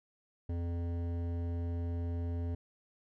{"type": "tone with hard clipping", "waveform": "triangle", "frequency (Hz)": 85.6, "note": "F2", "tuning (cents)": -34, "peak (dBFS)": -35, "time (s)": [0.49, 2.55], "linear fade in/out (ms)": 5, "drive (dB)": 17, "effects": []}